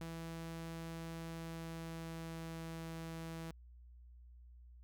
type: tone with pitch glide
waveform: sawtooth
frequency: 164.81 to 163.77 Hz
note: E3 to E3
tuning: 0 to -11 cents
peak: -40 dBFS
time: 0.01-3.51 s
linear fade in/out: 0 ms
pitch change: -11 cents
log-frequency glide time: 1.27-2.64 s
effects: added 60 Hz sine -55 dBFS peak until 4.83 s